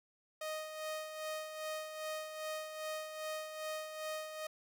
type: tone with tremolo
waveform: sawtooth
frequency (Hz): 622.3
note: D#5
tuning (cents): 0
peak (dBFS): -34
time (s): 0.41-4.47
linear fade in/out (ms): 5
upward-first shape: sine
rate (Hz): 2.5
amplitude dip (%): 55
effects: none